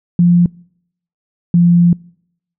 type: tone pair in turn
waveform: sine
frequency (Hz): 174.3 / 173.1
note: F3 / F3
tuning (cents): -3 / -15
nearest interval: unison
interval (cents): 12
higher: first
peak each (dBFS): -6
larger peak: neither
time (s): 0.19-0.46 / 1.54-1.93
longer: second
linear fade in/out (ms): 2
effects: noise-tail reverb RT60 0.7 s tail -26 dB re dry